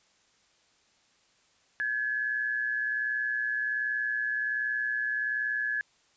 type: tone pair together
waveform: sine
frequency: 1579 / 1700.3 Hz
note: G6 / G#6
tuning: +12 / +40 cents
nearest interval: minor second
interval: 128 cents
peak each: -35 / -28 dBFS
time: 1.8-5.81 s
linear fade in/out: 0 ms
effects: white hiss -66 dBFS RMS until 6.16 s + resampled to 16000 Hz